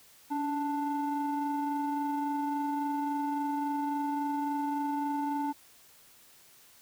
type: ring-modulated tone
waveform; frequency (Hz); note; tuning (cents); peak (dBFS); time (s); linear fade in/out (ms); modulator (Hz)
triangle; 297.4; D4; +22; -24; 0.3-5.53; 20; 583
effects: white hiss -58 dBFS RMS until 6.81 s